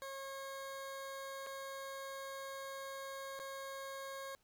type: tone with dropouts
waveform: 20% pulse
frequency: 543 Hz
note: C#5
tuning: 36 cents flat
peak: -39 dBFS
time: 0.02-4.35 s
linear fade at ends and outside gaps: 0 ms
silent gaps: 1.464-1.469 / 3.392-3.398 s
effects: pink hiss -75 dBFS RMS until 4.43 s